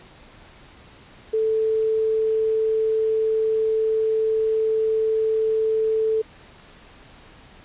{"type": "tone", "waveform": "sine", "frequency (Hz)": 440, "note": "A4", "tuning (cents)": 0, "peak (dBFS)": -18, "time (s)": [1.33, 6.22], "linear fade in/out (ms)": 10, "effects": ["pink hiss -48 dBFS RMS until 7.64 s", "resampled to 8000 Hz"]}